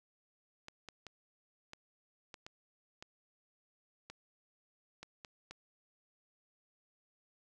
clicks, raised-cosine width 0.2 ms, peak -30 dBFS, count 11, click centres 0.684 / 0.887 / 1.067 / 1.734 / 2.342 / 2.465 / 3.025 / 4.1 / 5.03 / 5.248 / 5.51 s, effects none

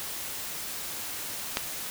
click, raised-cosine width 0.2 ms, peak -8 dBFS, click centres 1.571 s, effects white hiss -36 dBFS RMS until 1.9 s

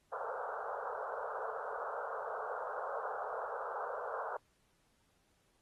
pink band-pass noise, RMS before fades -41 dBFS, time 0.12-4.37 s, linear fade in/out 5 ms, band 440 to 1500 Hz, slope 96 dB/octave, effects pink hiss -75 dBFS RMS until 5.61 s + AAC 32 kbps

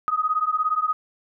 sine beating tone pair, 1244.5 / 1261.5 Hz, D#6 / D#6, 0 / +23 cents, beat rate 17 Hz, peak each -23 dBFS, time 0.08-0.93 s, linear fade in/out 0 ms, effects none

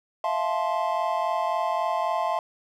triangle chord, F major seventh, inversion third, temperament just, 654.8 / 698.5 / 873.1 / 1047.7 Hz, E5 / F5 / A5 / C6, -12 / 0 / -14 / +2 cents, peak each -27 dBFS, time 0.24-2.39 s, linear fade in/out 2 ms, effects none

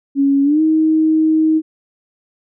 sine tone with pitch glide, 277.7 to 315.3 Hz, C#4 to D#4, +3 to +23 cents, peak -10 dBFS, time 0.15-1.62 s, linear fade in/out 50 ms, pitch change +220 cents, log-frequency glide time 0.43-0.61 s, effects none

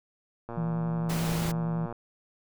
click train, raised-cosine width 1 ms, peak -24 dBFS, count 169, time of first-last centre 0.49-1.926 s, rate 117 Hz
sine tone with vibrato, 164.81 Hz, E3, in tune, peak -27 dBFS, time 0.57-1.86 s, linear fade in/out 5 ms, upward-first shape sine, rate 11 Hz, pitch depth 26 cents each way
pink noise, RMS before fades -35 dBFS, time 1.09-1.52 s, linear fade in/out 10 ms
effects none

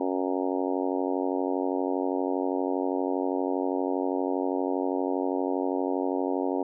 harmonic tone, 92.5 Hz, F#2, in tune, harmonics 3 / 4 / 5 / 6 / 7 / 8 / 9 / 10, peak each -29 / -31 / -33 / -35 / -36 / -37 / -38 / -39 dBFS, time 0-6.63 s, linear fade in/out 5 ms, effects none

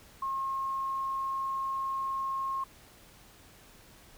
sine tone, 1076 Hz, C6, 48 cents sharp, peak -30 dBFS, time 0.22-2.64 s, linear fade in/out 5 ms, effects pink hiss -56 dBFS RMS until 4.17 s

